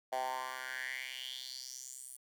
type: tone with high-pass filter sweep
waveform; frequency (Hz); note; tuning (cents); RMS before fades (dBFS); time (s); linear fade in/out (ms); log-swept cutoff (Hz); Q
10% pulse; 129.2; C3; -21; -42; 0.12-2.17; 10; 700 to 10000; 4.9
effects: none